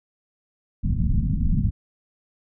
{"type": "low-pass noise", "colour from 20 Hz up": "pink", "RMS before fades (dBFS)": -21, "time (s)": [0.83, 1.71], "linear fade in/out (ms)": 20, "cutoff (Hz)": 230, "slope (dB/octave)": 48, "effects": []}